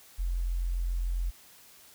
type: tone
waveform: sine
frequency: 43.65 Hz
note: F1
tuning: in tune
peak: -27 dBFS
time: 0.18-1.31 s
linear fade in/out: 20 ms
effects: white hiss -55 dBFS RMS until 1.94 s